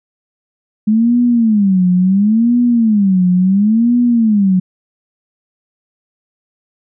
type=tone with vibrato; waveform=sine; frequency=209.2 Hz; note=G#3; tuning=13 cents sharp; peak=-8 dBFS; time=0.87-4.6 s; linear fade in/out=10 ms; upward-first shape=sine; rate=0.72 Hz; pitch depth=260 cents each way; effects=none